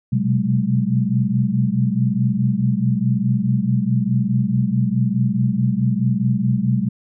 sine tone cluster, 124.6 / 129.3 / 189.2 / 210.2 Hz, B2 / C3 / F#3 / G#3, +16 / -20 / +39 / +21 cents, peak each -21 dBFS, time 0.12-6.89 s, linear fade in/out 10 ms, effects none

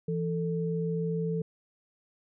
sine tone pair together, 166.15 / 443.2 Hz, E3 / A4, +14 / +13 cents, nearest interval octave + perfect fourth, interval 1699 cents, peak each -29 / -32 dBFS, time 0.08-1.42 s, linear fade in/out 5 ms, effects none

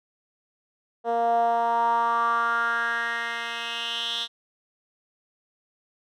10% pulse tone with band-pass filter sweep, 233.1 Hz, A#3, in tune, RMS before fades -25 dBFS, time 1.04-4.28 s, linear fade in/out 50 ms, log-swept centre 580 to 3600 Hz, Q 4.8, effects none

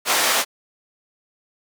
pink band-pass noise, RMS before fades -19 dBFS, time 0.05-0.45 s, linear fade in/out 50 ms, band 640 to 14000 Hz, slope 12 dB/octave, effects none

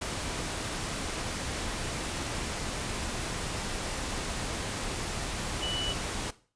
sine tone in noise, 2960 Hz, F#7, in tune, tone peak -31 dBFS, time 5.62-5.93 s, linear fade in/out 10 ms, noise pink, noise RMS -34 dBFS, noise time 0.01-6.31 s, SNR 0 dB, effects noise-tail reverb RT60 0.4 s tail -17 dB re dry + resampled to 22050 Hz

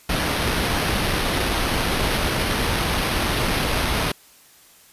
pink noise with sample-and-hold, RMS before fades -22 dBFS, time 0.09-4.12 s, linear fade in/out 5 ms, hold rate 7350 Hz, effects white hiss -51 dBFS RMS until 4.92 s + resampled to 32000 Hz

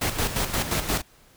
pink noise with tremolo, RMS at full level -24 dBFS, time 0.01-1.02 s, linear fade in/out 10 ms, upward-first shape square, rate 5.7 Hz, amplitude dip 60%, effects pink hiss -56 dBFS RMS until 1.36 s

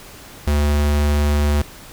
square tone, 73.42 Hz, D2, in tune, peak -15 dBFS, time 0.47-1.62 s, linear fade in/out 5 ms, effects pink hiss -40 dBFS RMS until 1.92 s

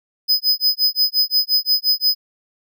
square tone with tremolo, 5020 Hz, D#8, 15 cents sharp, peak -12 dBFS, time 0.28-2.15 s, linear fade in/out 20 ms, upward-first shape sine, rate 5.7 Hz, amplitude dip 100%, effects none

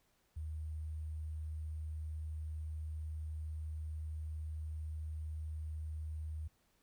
sine tone with sample-and-hold, 77.78 Hz, D#2, in tune, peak -39 dBFS, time 0.36-6.48 s, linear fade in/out 10 ms, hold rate 8820 Hz, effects pink hiss -75 dBFS RMS until 6.82 s

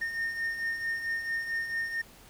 triangle beating tone pair, 1826 / 1830.5 Hz, A#6 / A#6, -36 / -32 cents, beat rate 4.5 Hz, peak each -37 / -29 dBFS, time 0.01-2.02 s, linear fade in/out 10 ms, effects pink hiss -54 dBFS RMS until 2.29 s

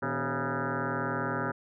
sine tone with frequency modulation, 560 Hz, C#5, 18 cents sharp, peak -28 dBFS, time 0.02-1.52 s, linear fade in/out 10 ms, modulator 135 Hz, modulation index 7.6, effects none

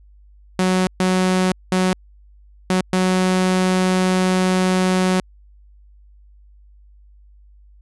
sawtooth tone bursts at uneven times, 185 Hz, F#3, in tune, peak -11 dBFS, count 5, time 0.59-0.87 / 1-1.52 / 1.72-1.93 / 2.7-2.81 / 2.93-5.2 s, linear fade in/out 2 ms, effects added 50 Hz sine -45 dBFS peak until 7.81 s + resampled to 24000 Hz

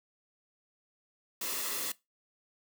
white noise with comb filter, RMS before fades -35 dBFS, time 1.41-1.92 s, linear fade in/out 5 ms, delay 1.3 ms, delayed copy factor -0.5, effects noise-tail reverb RT60 0.2 s tail -20 dB re dry + high-pass 200 Hz 12 dB/octave

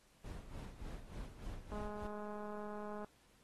brown noise with tremolo, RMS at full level -45 dBFS, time 0.24-2.07 s, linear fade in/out 5 ms, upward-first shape sine, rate 3.4 Hz, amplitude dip 70%
click train, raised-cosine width 1 ms, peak -34 dBFS, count 278, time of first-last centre 1.72-3.045 s, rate 209 Hz
effects pink hiss -70 dBFS RMS until 3.43 s + AAC 32 kbps

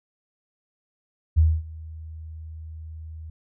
sine tone with ADSR envelope, 79.5 Hz, D#2, 38 cents sharp, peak -12 dBFS, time 1.36-3.3 s, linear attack 24 ms, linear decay 240 ms, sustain -23 dB, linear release 4 ms, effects none

